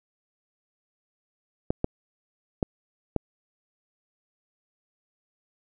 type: clicks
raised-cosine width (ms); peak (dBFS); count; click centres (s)
2; -10; 4; 1.705 / 1.844 / 2.628 / 3.163
effects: none